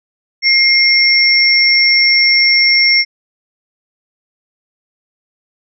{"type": "tone pair together", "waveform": "sine", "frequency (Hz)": [2127, 5463], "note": ["C7", "F8"], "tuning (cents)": [28, -39], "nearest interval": "octave + major third", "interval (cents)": 1633, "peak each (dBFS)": -10, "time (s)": [0.42, 3.05], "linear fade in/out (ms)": 50, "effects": []}